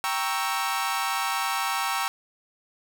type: chord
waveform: sawtooth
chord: G diminished seventh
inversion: none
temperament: equal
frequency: 784 / 932.3 / 1108.7 / 1318.5 Hz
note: G5 / Bb5 / Db6 / Fb6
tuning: 0 / 0 / 0 / 0 cents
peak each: -27 dBFS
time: 0.04-2.08 s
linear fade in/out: 0 ms
effects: none